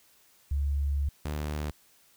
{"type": "tone pair in turn", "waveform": ["sine", "sawtooth"], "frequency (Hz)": [70.8, 75.01], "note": ["C#2", "D2"], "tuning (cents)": [37, 37], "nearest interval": "minor second", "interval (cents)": 100, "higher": "second", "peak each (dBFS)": [-25, -27], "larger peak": "first", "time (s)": [[0.51, 1.09], [1.25, 1.71]], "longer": "first", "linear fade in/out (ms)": 5, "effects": ["white hiss -62 dBFS RMS until 2.16 s"]}